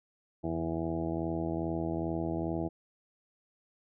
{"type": "harmonic tone with a mistuned harmonic", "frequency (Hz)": 82.41, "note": "E2", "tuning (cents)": 0, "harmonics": [1, 2, 3, 4, 5, 6, 7, 8, 9, 10], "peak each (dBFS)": [-40, -37, -41, -34, -44, -43, -48, -40, -47, -46], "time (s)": [0.43, 2.69], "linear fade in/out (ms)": 20, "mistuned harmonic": 1, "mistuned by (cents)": 58, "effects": []}